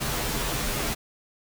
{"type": "noise with comb filter", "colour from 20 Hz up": "pink", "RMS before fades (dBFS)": -28, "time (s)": [0, 0.95], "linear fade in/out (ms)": 20, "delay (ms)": 11, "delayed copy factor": -0.8, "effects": []}